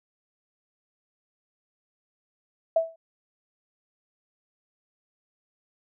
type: tone with exponential decay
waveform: sine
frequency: 655 Hz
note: E5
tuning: 11 cents flat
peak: -15 dBFS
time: 2.76-2.96 s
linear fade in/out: 5 ms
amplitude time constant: 43 ms
effects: none